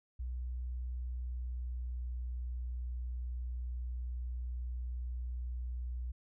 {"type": "tone with pitch glide", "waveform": "sine", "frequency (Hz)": [61.74, 61.17], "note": ["B1", "B1"], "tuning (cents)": [0, -16], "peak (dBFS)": -36, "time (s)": [0.19, 6.12], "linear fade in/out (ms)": 10, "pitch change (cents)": -16, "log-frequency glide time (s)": [0.85, 2.15], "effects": []}